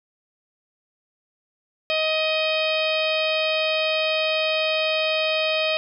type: harmonic tone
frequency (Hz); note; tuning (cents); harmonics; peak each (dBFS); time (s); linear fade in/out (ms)
628; D#5; +16; 1 / 2 / 3 / 4 / 5 / 6 / 7 / 8; -23 / -33 / -36 / -25 / -28 / -32 / -36 / -36; 1.9-5.77; 0
effects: none